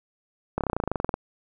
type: slowing click train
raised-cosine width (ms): 1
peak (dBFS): -11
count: 16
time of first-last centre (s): 0.58-1.141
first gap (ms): 28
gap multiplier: 1.04
effects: none